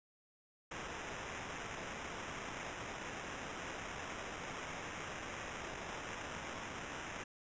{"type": "noise with sample-and-hold", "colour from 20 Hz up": "violet", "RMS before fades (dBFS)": -45, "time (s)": [0.71, 7.24], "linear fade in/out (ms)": 5, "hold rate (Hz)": 4410, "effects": ["resampled to 16000 Hz"]}